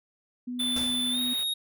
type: tone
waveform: sine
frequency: 246.9 Hz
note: B3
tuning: in tune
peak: -31 dBFS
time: 0.47-1.34 s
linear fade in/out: 10 ms
type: band-stop noise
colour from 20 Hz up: white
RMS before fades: -43 dBFS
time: 0.59-1.44 s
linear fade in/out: 10 ms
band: 3900 to 16000 Hz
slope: 48 dB/octave
type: tone with pitch glide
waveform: square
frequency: 3517 to 3748 Hz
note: A7 to A#7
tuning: -1 to +9 cents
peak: -27 dBFS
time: 0.59-1.54 s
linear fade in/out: 10 ms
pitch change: +110 cents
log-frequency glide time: 1.11-1.2 s
type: noise with exponential decay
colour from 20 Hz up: pink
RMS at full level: -34 dBFS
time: 0.76-1.21 s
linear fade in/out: 2 ms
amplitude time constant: 96 ms
effects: none